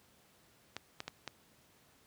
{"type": "clicks", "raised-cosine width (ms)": 0.2, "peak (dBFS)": -22, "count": 4, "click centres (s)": [0.766, 1.004, 1.08, 1.277], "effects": ["pink hiss -66 dBFS RMS until 2.06 s", "high-pass 80 Hz 12 dB/octave"]}